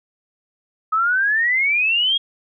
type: exponential sweep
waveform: sine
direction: up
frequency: 1263 to 3306 Hz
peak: -15 dBFS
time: 0.92-2.18 s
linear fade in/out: 10 ms
effects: none